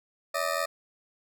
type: ring-modulated tone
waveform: 20% pulse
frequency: 611 Hz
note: D#5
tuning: 32 cents flat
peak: -19 dBFS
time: 0.34-0.66 s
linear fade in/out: 10 ms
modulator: 42.5 Hz
effects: none